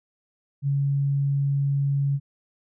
sine tone, 140 Hz, C#3, 18 cents sharp, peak -20 dBFS, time 0.62-2.2 s, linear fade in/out 50 ms, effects none

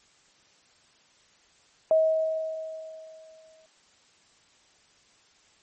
sine tone with exponential decay, 637 Hz, D#5, 41 cents sharp, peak -16 dBFS, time 1.91-3.66 s, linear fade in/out 1 ms, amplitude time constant 380 ms, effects white hiss -61 dBFS RMS until 5.62 s + MP3 32 kbps

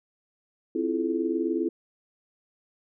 sine chord, F major seventh, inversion second, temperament equal with one note detuned, 261.6 / 329.6 / 349.2 / 429.7 Hz, C4 / E4 / F4 / A4, 0 / 0 / 0 / -41 cents, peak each -31 / -27 / -31 / -31 dBFS, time 0.75-1.69 s, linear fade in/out 5 ms, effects none

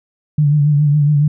sine tone with vibrato, 147.2 Hz, D3, 4 cents sharp, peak -9 dBFS, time 0.38-1.28 s, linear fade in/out 5 ms, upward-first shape triangle, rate 7.2 Hz, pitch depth 61 cents each way, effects none

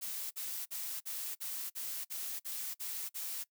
blue noise bursts, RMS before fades -40 dBFS, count 10, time 0.01-3.442 s, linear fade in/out 20 ms, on 300 ms, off 48 ms, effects noise-tail reverb RT60 0.1 s tail -21 dB re dry

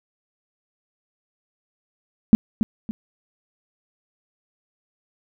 sine tone with echo, 219 Hz, A3, 8 cents flat, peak -6 dBFS, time 2.33-2.35 s, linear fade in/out 0 ms, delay 280 ms, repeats 2, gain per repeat -9 dB, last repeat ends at 2.91 s, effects none

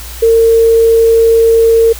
sine tone, 455.4 Hz, A#4, 40 cents flat, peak -4 dBFS, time 0.22-1.93 s, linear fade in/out 10 ms, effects added 60 Hz sine -26 dBFS peak until 1.99 s + white hiss -29 dBFS RMS until 1.99 s

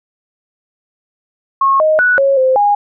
sine tone with pitch steps, 1088 / 623 / 1476 / 549 / 520 / 820 Hz, C#6 / D#5 / F#6 / C#5 / C5 / G#5, -33 / +2 / -5 / -17 / -11 / -22 cents, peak -8 dBFS, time 1.61-2.75 s, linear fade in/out 5 ms, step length 190 ms, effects none

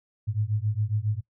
sine beating tone pair, 102.8 / 110.1 Hz, G#2 / A2, -17 / +2 cents, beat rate 7.3 Hz, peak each -27 dBFS, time 0.27-1.21 s, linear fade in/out 20 ms, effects noise-tail reverb RT60 0.1 s tail -21 dB re dry

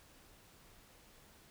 silence, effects pink hiss -62 dBFS RMS until 1.5 s

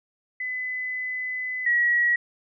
sine tone pair in turn, 2011 / 1915 Hz, B6 / A#6, +31 / +46 cents, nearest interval minor second, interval 85 cents, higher first, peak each -27 / -18 dBFS, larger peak second, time 0.4-1.66 / 1.66-2.16 s, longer first, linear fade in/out 5 ms, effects none

